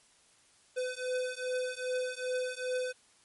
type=beating tone pair; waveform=square; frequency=504 / 506.5 Hz; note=B4 / B4; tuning=+35 / +44 cents; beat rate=2.5 Hz; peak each=-36 / -36 dBFS; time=0.76-2.93 s; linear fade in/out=20 ms; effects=white hiss -64 dBFS RMS until 3.24 s + MP3 48 kbps